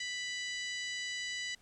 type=harmonic tone with a mistuned harmonic; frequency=989 Hz; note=B5; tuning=2 cents sharp; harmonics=2 / 3 / 4 / 5 / 6 / 7 / 8; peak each=-39 / -43 / -45 / -47 / -49 / -50 / -51 dBFS; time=0-1.55 s; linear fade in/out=5 ms; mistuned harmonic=5; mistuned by=-33 cents; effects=pink hiss -66 dBFS RMS until 1.61 s + low-pass 12000 Hz 12 dB/octave